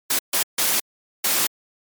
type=noise bursts at uneven times; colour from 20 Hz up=white; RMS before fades=-20 dBFS; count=4; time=0.1-0.19 / 0.33-0.43 / 0.58-0.8 / 1.24-1.47 s; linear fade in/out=5 ms; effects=high-pass 200 Hz 12 dB/octave + MP3 96 kbps